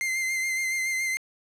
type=tone with vibrato; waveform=45% pulse; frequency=2085 Hz; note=C7; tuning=7 cents flat; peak=-25 dBFS; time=0.01-1.17 s; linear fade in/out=0 ms; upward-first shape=sine; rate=7.1 Hz; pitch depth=27 cents each way; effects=low-pass 11000 Hz 12 dB/octave